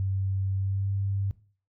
sine tone with pitch glide, 96.4 to 98.48 Hz, G2 to G2, -28 to +8 cents, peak -25 dBFS, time 0-1.31 s, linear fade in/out 0 ms, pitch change +36 cents, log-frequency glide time 0.56-0.91 s, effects noise-tail reverb RT60 0.4 s tail -17 dB re dry

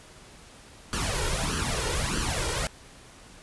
pink noise with flanger, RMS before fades -28 dBFS, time 0.93-2.67 s, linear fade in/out 0 ms, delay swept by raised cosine 0.66 to 2.16 ms, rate 1.6 Hz, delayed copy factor +0.75, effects pink hiss -50 dBFS RMS until 3.42 s + resampled to 24000 Hz

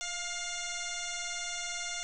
sine tone with frequency modulation, 2106 Hz, C7, 11 cents sharp, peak -34 dBFS, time 0.01-2.03 s, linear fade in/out 0 ms, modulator 705 Hz, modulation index 7.4, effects none

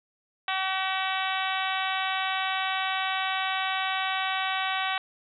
harmonic tone, 380 Hz, F#4, 46 cents sharp, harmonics 2 / 3 / 4 / 5 / 6 / 7 / 8 / 9 / 10, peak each -31 / -33 / -34 / -35 / -36 / -36 / -37 / -38 / -38 dBFS, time 0.48-4.98 s, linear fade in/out 2 ms, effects none

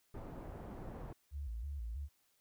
pink low-pass noise, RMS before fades -47 dBFS, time 0.14-1.13 s, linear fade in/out 5 ms, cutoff 810 Hz, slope 12 dB/octave
sine tone with vibrato, 63.5 Hz, B1, 49 cents sharp, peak -39 dBFS, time 1.31-2.09 s, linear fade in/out 50 ms, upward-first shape square, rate 3.1 Hz, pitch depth 200 cents each way
effects white hiss -75 dBFS RMS until 2.4 s

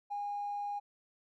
triangle tone with tanh clipping, 817 Hz, G#5, 29 cents flat, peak -34 dBFS, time 0.1-0.8 s, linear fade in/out 20 ms, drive 1 dB, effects none

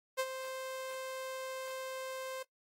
sawtooth tone with ADSR envelope, 523.3 Hz, C5, in tune, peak -26 dBFS, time 0.17-2.43 s, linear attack 26 ms, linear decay 53 ms, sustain -10 dB, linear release 8 ms, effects noise-tail reverb RT60 0.1 s tail -17 dB re dry + AAC 48 kbps

